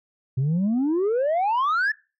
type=exponential sweep; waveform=sine; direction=up; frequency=125.2 to 1784 Hz; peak=-17 dBFS; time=0.37-1.92 s; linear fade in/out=10 ms; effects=noise-tail reverb RT60 0.3 s tail -22 dB re dry + tanh soft clip ceiling -18 dBFS